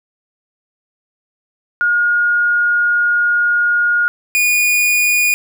sine / 45% pulse tone pair in turn, 1431 / 2449 Hz, F6 / D#7, +42 / -28 cents, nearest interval major sixth, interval 930 cents, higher second, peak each -11 dBFS, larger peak neither, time 1.81-4.08 / 4.35-5.34 s, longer first, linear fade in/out 0 ms, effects none

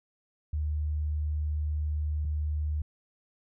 sine tone pair in turn, 75.6 / 75.6 Hz, D#2 / D#2, -49 / -49 cents, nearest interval unison, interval 0 cents, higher neither, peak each -27 / -27 dBFS, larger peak neither, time 0.53-2.25 / 2.25-2.82 s, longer first, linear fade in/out 5 ms, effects none

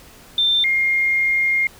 sine tone pair in turn, 3575 / 2126 Hz, A7 / C7, +27 / +27 cents, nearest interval major sixth, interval 900 cents, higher first, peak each -14 / -15 dBFS, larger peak first, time 0.38-0.64 / 0.64-1.67 s, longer second, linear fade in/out 2 ms, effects pink hiss -45 dBFS RMS until 1.79 s

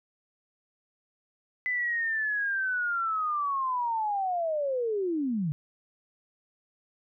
sine linear sweep, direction down, 2016 to 140.7 Hz, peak -26 dBFS, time 1.66-5.52 s, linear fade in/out 0 ms, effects none

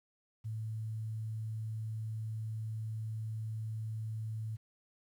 sine tone with quantisation, 110 Hz, A2, in tune, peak -36 dBFS, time 0.44-4.57 s, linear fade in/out 20 ms, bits 11, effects none

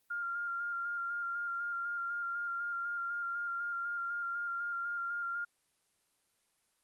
sine tone with vibrato, 1396.9 Hz, F6, in tune, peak -34 dBFS, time 0.1-5.45 s, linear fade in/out 10 ms, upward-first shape square, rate 4 Hz, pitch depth 17 cents each way, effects white hiss -75 dBFS RMS until 6.83 s + Opus 24 kbps

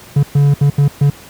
triangle tone bursts at uneven times, 142.7 Hz, D3, 49 cents flat, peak -5 dBFS, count 5, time 0.16-0.23 / 0.35-0.54 / 0.61-0.7 / 0.78-0.88 / 1.01-1.1 s, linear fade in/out 5 ms, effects pink hiss -38 dBFS RMS until 1.29 s + high-pass 60 Hz 12 dB/octave

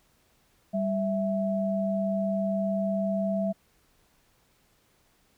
sine tone pair together, 196.25 / 659.3 Hz, G3 / E5, +2 / 0 cents, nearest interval octave + major sixth, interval 2098 cents, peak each -27 / -28 dBFS, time 0.73-3.53 s, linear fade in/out 20 ms, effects pink hiss -66 dBFS RMS until 5.37 s

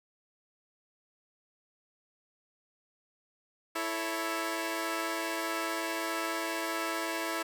10% pulse chord, A major, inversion second, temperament equal, 329.6 / 440 / 554.4 Hz, E4 / A4 / C#5, 0 / 0 / 0 cents, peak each -25 / -31 / -31 dBFS, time 3.75-7.43 s, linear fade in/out 10 ms, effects none

